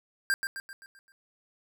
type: tone with echo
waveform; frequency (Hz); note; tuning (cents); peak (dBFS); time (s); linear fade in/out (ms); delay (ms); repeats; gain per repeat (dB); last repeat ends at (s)
square; 1588; G6; +22; -24; 0.3-0.34; 0; 130; 6; -6; 1.12
effects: none